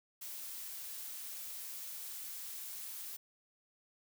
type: noise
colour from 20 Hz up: blue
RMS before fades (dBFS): -45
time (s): 0.21-3.17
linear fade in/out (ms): 10
effects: none